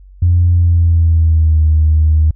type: tone with pitch glide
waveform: sine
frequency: 87.31 to 77.78 Hz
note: F2 to D#2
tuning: 0 to 0 cents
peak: -6 dBFS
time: 0.22-2.31 s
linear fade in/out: 5 ms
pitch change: -200 cents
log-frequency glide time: 0.53-1.62 s
effects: tanh soft clip ceiling -2 dBFS + added 47 Hz sine -36 dBFS peak until 2.35 s

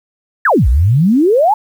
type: exponential two-way sweep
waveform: sine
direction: down then up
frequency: 1902 to 55 to 895 Hz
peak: -7 dBFS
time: 0.45-1.54 s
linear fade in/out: 5 ms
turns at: 0.68 s
effects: 7-bit

